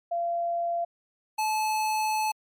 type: tone pair in turn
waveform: sine / square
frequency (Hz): 686 / 864.3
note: F5 / A5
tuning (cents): -31 / -31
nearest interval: major third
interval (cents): 400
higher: second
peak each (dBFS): -25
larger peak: neither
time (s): 0.11-0.85 / 1.38-2.32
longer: second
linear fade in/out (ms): 10
effects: MP3 64 kbps